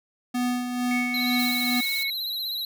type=tone with tremolo; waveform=square; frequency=246.9 Hz; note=B3; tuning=in tune; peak=-23 dBFS; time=0.34-1.81 s; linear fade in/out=10 ms; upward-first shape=sine; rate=2.2 Hz; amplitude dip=50%
type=tone with pitch glide; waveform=sine; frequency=2217 to 2198 Hz; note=C#7 to C#7; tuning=0 to -15 cents; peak=-27 dBFS; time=0.91-2.1 s; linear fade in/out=2 ms; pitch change=-15 cents; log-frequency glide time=1.34-1.79 s
type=tone with vibrato; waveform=square; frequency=3989 Hz; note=B7; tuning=17 cents sharp; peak=-28 dBFS; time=1.14-2.65 s; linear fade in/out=2 ms; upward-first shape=sine; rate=16 Hz; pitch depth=70 cents each way
type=noise; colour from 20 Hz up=blue; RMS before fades=-35 dBFS; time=1.39-2.03 s; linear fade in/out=0 ms
effects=none